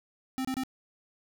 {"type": "tone bursts", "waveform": "square", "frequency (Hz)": 261.6, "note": "C4", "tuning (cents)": 0, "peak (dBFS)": -30, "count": 3, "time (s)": [0.38, 0.635], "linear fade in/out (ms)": 0, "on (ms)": 67, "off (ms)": 27, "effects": []}